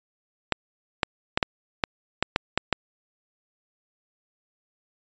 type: clicks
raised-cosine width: 0.3 ms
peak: -4 dBFS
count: 9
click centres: 0.523 / 1.032 / 1.375 / 1.428 / 1.838 / 2.226 / 2.361 / 2.576 / 2.727 s
effects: resampled to 16000 Hz